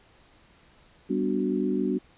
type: chord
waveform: sine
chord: G major seventh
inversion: none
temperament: equal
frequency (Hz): 196 / 246.9 / 293.7 / 370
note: G3 / B3 / D4 / F#4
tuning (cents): 0 / 0 / 0 / 0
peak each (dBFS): -29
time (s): 1.09-1.99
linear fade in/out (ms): 20
effects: pink hiss -58 dBFS RMS until 2.17 s + resampled to 8000 Hz